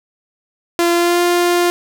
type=tone with pitch glide; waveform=sawtooth; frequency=343.3 to 350.3 Hz; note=F4 to F4; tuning=-30 to +5 cents; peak=-8 dBFS; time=0.79-1.7 s; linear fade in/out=0 ms; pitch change=+35 cents; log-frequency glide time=0.92-1.22 s; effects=none